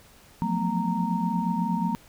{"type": "tone cluster", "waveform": "sine", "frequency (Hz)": [173.4, 181.8, 221, 246.7, 927], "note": ["F3", "F#3", "A3", "B3", "A#5"], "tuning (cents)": [-12, -30, 8, -2, -10], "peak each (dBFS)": [-32, -28, -29, -33, -29], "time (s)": [0.42, 1.95], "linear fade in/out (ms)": 0, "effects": ["pink hiss -54 dBFS RMS until 2.08 s"]}